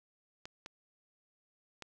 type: clicks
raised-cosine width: 0.2 ms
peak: -27 dBFS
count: 3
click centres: 0.455 / 0.661 / 1.823 s
effects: none